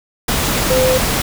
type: tone in noise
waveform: sine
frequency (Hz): 514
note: C5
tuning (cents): -31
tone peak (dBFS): -12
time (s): 0.7-0.98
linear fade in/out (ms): 5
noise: pink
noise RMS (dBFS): -17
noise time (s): 0.28-1.22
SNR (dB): +2
effects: none